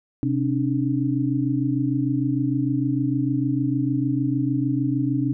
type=tone cluster; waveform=sine; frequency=129.8 / 271.3 / 297.9 Hz; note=C3 / C#4 / D4; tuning=-13 / -37 / +25 cents; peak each=-24 dBFS; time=0.23-5.33 s; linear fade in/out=0 ms; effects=none